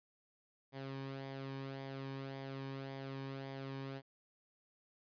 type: tone with flanger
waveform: sawtooth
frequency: 135.4 Hz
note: C#3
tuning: 40 cents flat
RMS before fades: -45 dBFS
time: 0.72-4.02 s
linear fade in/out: 50 ms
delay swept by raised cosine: 0.72 to 1.5 ms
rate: 1.8 Hz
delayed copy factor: -0.5
effects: resampled to 11025 Hz